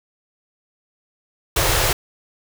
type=band-stop noise; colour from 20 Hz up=pink; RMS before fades=-18 dBFS; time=1.56-1.93 s; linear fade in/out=5 ms; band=160 to 320 Hz; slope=96 dB/octave; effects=none